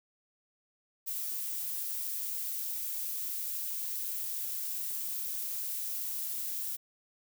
violet noise, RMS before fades -36 dBFS, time 1.06-6.77 s, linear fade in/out 20 ms, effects none

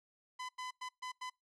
sawtooth tone bursts at uneven times, 1009 Hz, B5, 37 cents sharp, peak -37 dBFS, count 5, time 0.39-0.49 / 0.58-0.71 / 0.81-0.89 / 1.02-1.12 / 1.21-1.3 s, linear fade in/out 10 ms, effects noise-tail reverb RT60 0.2 s tail -25 dB re dry + low-pass 7000 Hz 12 dB/octave

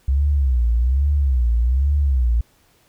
sine tone with vibrato, 64.7 Hz, C2, 19 cents flat, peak -14 dBFS, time 0.08-2.41 s, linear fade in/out 5 ms, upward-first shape sine, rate 1.2 Hz, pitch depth 200 cents each way, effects pink hiss -58 dBFS RMS until 2.88 s

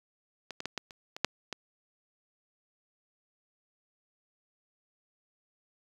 clicks, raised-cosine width 0.2 ms, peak -22 / -20 / -16 / -16 / -29 / -23 / -7 / -18 dBFS, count 8, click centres 0.507 / 0.604 / 0.656 / 0.777 / 0.908 / 1.165 / 1.246 / 1.527 s, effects high-pass 100 Hz 12 dB/octave + 8-bit

